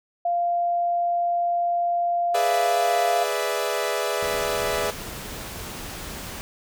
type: tone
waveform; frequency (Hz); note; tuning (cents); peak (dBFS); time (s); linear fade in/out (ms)
sine; 695; F5; -9; -20; 0.25-3.24; 5
type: chord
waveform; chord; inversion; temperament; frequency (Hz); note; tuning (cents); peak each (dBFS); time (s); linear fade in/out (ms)
sawtooth; E dominant seventh; first; equal; 415.3 / 493.9 / 587.3 / 659.3; G#4 / B4 / D5 / E5; 0 / 0 / 0 / 0; -25; 2.34-4.91; 10
type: noise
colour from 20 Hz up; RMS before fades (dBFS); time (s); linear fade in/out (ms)
pink; -35; 4.22-6.41; 0
effects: none